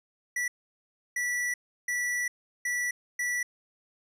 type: tone bursts at uneven times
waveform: square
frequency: 1956 Hz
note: B6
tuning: 17 cents flat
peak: -28 dBFS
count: 5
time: 0.36-0.48 / 1.16-1.54 / 1.88-2.28 / 2.65-2.91 / 3.19-3.43 s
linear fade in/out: 5 ms
effects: low-pass 12000 Hz 12 dB/octave